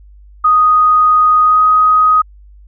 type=tone with pitch glide; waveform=sine; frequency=1244.5 to 1254.6 Hz; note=D#6 to D#6; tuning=0 to +14 cents; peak=-6 dBFS; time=0.44-2.22 s; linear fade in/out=10 ms; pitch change=+14 cents; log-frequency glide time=1.44-1.61 s; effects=added 50 Hz sine -37 dBFS peak until 2.67 s